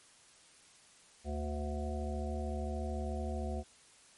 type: harmonic tone with a mistuned harmonic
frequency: 73.42 Hz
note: D2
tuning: in tune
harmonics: 1 / 3 / 5 / 7 / 9 / 10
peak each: -36 / -42 / -45 / -46 / -45 / -46 dBFS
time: 1.24-3.64 s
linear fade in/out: 50 ms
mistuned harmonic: 3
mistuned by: +17 cents
effects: white hiss -61 dBFS RMS until 4.17 s + MP3 48 kbps